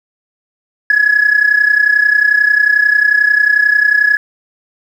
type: tone with amplitude modulation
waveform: sine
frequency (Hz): 1690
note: G#6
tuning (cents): +30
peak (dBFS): -3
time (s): 0.9-4.17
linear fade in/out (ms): 2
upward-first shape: sine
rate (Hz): 31.2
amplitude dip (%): 80
effects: tanh soft clip ceiling -2 dBFS + 7-bit